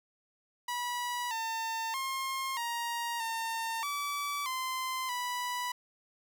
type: tone with pitch steps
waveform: sawtooth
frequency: 974 / 900 / 1068 / 940 / 908 / 1151 / 1036 / 985 Hz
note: B5 / A5 / C6 / A#5 / A#5 / D6 / C6 / B5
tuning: -24 / +39 / +35 / +14 / -46 / -35 / -17 / -5 cents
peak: -29 dBFS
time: 0.68-5.72 s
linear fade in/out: 5 ms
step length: 630 ms
effects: none